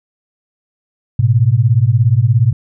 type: beating tone pair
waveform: sine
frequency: 108.1 / 125.1 Hz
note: A2 / B2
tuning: -30 / +23 cents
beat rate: 17 Hz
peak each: -11 dBFS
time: 1.19-2.53 s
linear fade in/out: 5 ms
effects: none